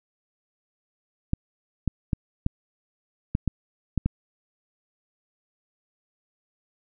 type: clicks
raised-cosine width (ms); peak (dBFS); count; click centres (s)
5; -10; 8; 1.334 / 1.877 / 2.132 / 2.464 / 3.351 / 3.477 / 3.977 / 4.06
effects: none